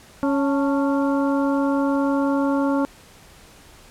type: harmonic tone with a mistuned harmonic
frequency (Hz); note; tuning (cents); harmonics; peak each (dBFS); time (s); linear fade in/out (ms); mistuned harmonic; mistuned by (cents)
277.2; C#4; 0; 1 / 2 / 3 / 4 / 5; -19 / -25 / -29 / -31 / -33; 0.23-2.85; 0; 3; +98
effects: pink hiss -48 dBFS RMS until 3.9 s + low-pass 12000 Hz 12 dB/octave